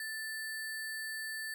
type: tone with sample-and-hold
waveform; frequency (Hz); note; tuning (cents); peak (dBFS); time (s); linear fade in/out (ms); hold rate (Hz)
sine; 1760; A6; 0; -37; 0-1.54; 2; 6300
effects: none